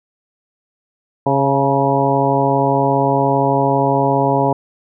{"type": "harmonic tone with a mistuned harmonic", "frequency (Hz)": 137.5, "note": "C#3", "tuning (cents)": -14, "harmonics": [1, 2, 3, 4, 5, 6, 7], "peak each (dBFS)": [-20, -20, -20, -20, -20, -20, -20], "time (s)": [1.26, 4.53], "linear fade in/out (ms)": 5, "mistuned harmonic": 6, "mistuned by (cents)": 50, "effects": []}